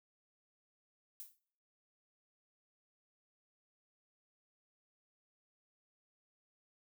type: noise with exponential decay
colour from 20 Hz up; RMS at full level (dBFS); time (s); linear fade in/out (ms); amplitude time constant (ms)
violet; -44; 1.2-1.39; 0; 40
effects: noise-tail reverb RT60 0.7 s tail -25 dB re dry